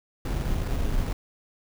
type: noise with sample-and-hold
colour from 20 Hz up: brown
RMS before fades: -26 dBFS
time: 0.25-1.13 s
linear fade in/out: 5 ms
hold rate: 3150 Hz
effects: none